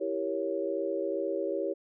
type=chord; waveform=sine; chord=E diminished seventh; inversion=none; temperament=equal; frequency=329.6 / 392 / 466.2 / 554.4 Hz; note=E4 / G4 / Bb4 / Db5; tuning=0 / 0 / 0 / 0 cents; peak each=-35 / -33 / -37 / -33 dBFS; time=0-1.74 s; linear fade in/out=20 ms; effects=none